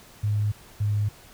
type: tone pair in turn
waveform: sine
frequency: 104.6 / 104 Hz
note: G#2 / G#2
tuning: +13 / +3 cents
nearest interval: unison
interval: 10 cents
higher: first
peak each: -21 dBFS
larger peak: neither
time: 0.23-0.52 / 0.8-1.09 s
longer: neither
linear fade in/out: 10 ms
effects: pink hiss -50 dBFS RMS until 1.33 s